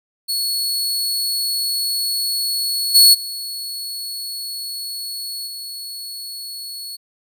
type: tone with level steps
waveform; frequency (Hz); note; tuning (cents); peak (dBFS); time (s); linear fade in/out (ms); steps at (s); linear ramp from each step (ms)
sawtooth; 4381; C#8; -21; -16 / -4 / -23 / -26; 0.28-6.97; 20; 2.94 / 3.13 / 5.46; 20
effects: none